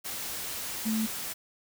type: tone in noise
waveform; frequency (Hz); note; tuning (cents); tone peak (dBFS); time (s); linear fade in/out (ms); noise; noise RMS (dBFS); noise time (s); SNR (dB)
sine; 220; A3; 0; -26; 0.85-1.07; 20; white; -36; 0.04-1.34; +7
effects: none